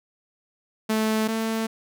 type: tone pair in turn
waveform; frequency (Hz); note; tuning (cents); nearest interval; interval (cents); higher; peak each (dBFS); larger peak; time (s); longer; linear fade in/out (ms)
sawtooth; 218.5 / 223.2; A3 / A3; -12 / +25; unison; 37; second; -17 / -20; first; 0.89-1.28 / 1.28-1.67; neither; 10
effects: none